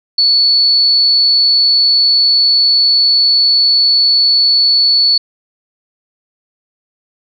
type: tone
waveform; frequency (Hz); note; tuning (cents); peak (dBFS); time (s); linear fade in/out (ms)
sine; 4435; C#8; 0; -7; 0.18-5.18; 5
effects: none